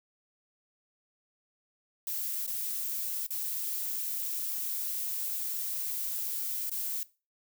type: noise with dropouts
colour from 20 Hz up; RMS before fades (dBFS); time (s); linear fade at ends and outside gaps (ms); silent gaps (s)
violet; -34; 2.07-7.03; 1; 2.464-2.477 / 3.265-3.306 / 6.696-6.716
effects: noise-tail reverb RT60 0.3 s tail -19 dB re dry